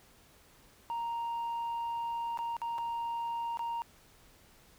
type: tone with dropouts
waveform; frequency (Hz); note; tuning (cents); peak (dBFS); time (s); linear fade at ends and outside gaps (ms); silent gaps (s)
sine; 932.3; A#5; 0; -30; 0.9-3.82; 0; 2.374-2.389 / 2.567-2.617 / 2.781-2.785 / 3.572-3.593
effects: tanh soft clip ceiling -32 dBFS + pink hiss -61 dBFS RMS until 4.78 s